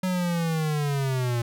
square linear sweep, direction down, 186.8 to 116.5 Hz, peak -24 dBFS, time 0.03-1.42 s, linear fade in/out 5 ms, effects none

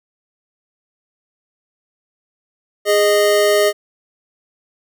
square tone pair together, 413.1 / 619 Hz, G#4 / D#5, -9 / -9 cents, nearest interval perfect fifth, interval 700 cents, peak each -15 dBFS, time 2.85-3.73 s, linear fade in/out 50 ms, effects none

